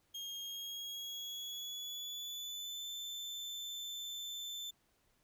35% pulse tone with pitch glide, 3243 to 3537 Hz, G#7 to A7, -42 to +8 cents, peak -40 dBFS, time 0.14-4.71 s, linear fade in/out 10 ms, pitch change +150 cents, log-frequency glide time 0.41-2.89 s, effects pink hiss -75 dBFS RMS until 5.23 s

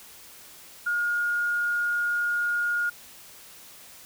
sine tone, 1427 Hz, F6, 37 cents sharp, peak -23 dBFS, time 0.86-2.9 s, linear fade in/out 10 ms, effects white hiss -48 dBFS RMS until 4.05 s

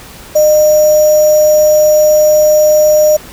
sine tone with sample-and-hold, 608 Hz, D#5, 40 cents flat, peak -4 dBFS, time 0.35-3.17 s, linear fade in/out 10 ms, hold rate 6300 Hz, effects pink hiss -33 dBFS RMS until 3.32 s

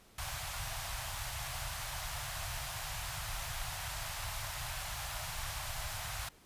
pink band-stop noise, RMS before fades -40 dBFS, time 0.18-6.29 s, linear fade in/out 5 ms, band 140 to 640 Hz, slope 48 dB/octave, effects pink hiss -62 dBFS RMS until 6.45 s + resampled to 32000 Hz

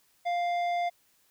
sine tone with tanh clipping, 699 Hz, F5, 1 cent sharp, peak -28 dBFS, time 0.25-0.9 s, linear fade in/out 20 ms, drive 11 dB, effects white hiss -67 dBFS RMS until 1.3 s

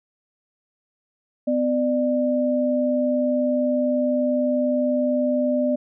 sine tone pair together, 252.7 / 596 Hz, B3 / D5, +40 / +25 cents, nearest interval octave + minor third, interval 1485 cents, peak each -21 dBFS, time 1.47-5.76 s, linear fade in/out 10 ms, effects none

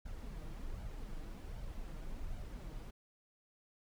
brown noise with flanger, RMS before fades -44 dBFS, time 0.05-2.91 s, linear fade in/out 10 ms, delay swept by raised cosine 1.3 to 6.5 ms, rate 1.3 Hz, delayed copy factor +0.55, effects none

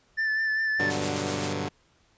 triangle tone with vibrato, 1760 Hz, A6, in tune, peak -22 dBFS, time 0.17-0.91 s, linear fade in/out 20 ms, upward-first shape sine, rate 5 Hz, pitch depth 23 cents each way
10% pulse chord, G major seventh, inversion none, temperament equal, 98 / 123.47 / 146.83 / 185 Hz, G2 / B2 / D3 / F#3, 0 / 0 / 0 / 0 cents, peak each -24 / -29 / -24 / -28 dBFS, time 0.79-1.69 s, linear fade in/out 10 ms
white noise with tremolo, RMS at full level -32 dBFS, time 0.9-1.53 s, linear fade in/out 2 ms, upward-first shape sine, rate 7.9 Hz, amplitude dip 40%
effects pink hiss -64 dBFS RMS until 2.17 s + resampled to 16000 Hz

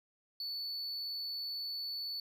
triangle tone, 4461 Hz, C#8, 10 cents sharp, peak -36 dBFS, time 0.4-2.2 s, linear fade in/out 2 ms, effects none

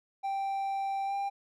triangle tone with pitch glide, 784 to 795.4 Hz, G5 to G5, 0 to +25 cents, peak -28 dBFS, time 0.23-1.3 s, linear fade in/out 20 ms, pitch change +25 cents, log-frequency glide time 1.05-1.14 s, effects none

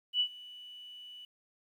sine tone with ADSR envelope, 2960 Hz, F#7, in tune, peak -24 dBFS, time 0.13-1.25 s, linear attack 70 ms, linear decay 79 ms, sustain -22 dB, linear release 3 ms, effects 11-bit

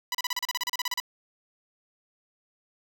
10% pulse tone bursts, 987.8 Hz, B5, in tune, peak -18 dBFS, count 15, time 0.12-1.001 s, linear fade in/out 2 ms, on 27 ms, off 34 ms, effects none

